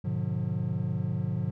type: chord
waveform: triangle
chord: G# diminished seventh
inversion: none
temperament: just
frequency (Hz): 103.83 / 124.59 / 149.51 / 179.41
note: G#2 / B2 / D3 / F3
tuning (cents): 0 / +16 / +31 / +47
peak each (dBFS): -31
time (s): 0.04-1.51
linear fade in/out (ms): 10
effects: none